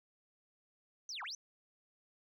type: linear two-way sweep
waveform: sine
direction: down then up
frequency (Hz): 6270 to 740 to 6270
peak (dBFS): -40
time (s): 1.09-1.35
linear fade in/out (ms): 2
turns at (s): 1.23
effects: tanh soft clip ceiling -36 dBFS